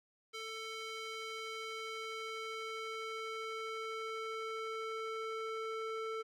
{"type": "tone with band-pass filter sweep", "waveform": "square", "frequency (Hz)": 443.9, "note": "A4", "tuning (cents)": 15, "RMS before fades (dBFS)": -42, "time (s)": [0.33, 6.23], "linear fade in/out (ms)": 20, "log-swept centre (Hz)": [3000, 1100], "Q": 0.87, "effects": []}